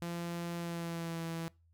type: tone with pitch glide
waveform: sawtooth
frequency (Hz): 171.2 to 165.37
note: F3 to E3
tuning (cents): -34 to +6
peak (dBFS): -33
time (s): 0.02-1.48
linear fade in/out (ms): 0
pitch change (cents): -60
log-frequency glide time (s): 0.57-1.23
effects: noise-tail reverb RT60 0.3 s tail -24 dB re dry + added 83 Hz sine -64 dBFS peak until 1.73 s